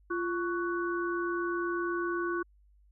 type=tone cluster; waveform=sine; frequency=345.8 / 1118 / 1486 Hz; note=F4 / C#6 / F#6; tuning=-17 / +14 / +7 cents; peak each=-31 / -36 / -36 dBFS; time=0.1-2.43 s; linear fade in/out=10 ms; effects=added 50 Hz sine -59 dBFS peak until 2.91 s